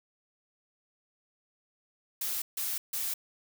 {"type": "noise bursts", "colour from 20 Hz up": "blue", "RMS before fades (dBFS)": -33, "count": 3, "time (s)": [2.21, 3.14], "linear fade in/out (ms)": 5, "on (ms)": 210, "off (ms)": 150, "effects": []}